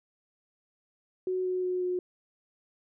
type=tone with pitch steps; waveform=sine; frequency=370 / 367.2 / 364.5 / 361.8 Hz; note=F#4 / F#4 / F#4 / F#4; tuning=0 / -13 / -26 / -39 cents; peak=-27 dBFS; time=1.27-1.99 s; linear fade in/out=2 ms; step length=180 ms; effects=none